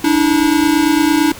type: tone pair together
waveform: square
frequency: 292.1 / 321 Hz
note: D4 / E4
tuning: -9 / -46 cents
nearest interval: major second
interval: 163 cents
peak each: -14 dBFS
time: 0.04-1.32 s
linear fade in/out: 5 ms
effects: pink hiss -33 dBFS RMS until 1.39 s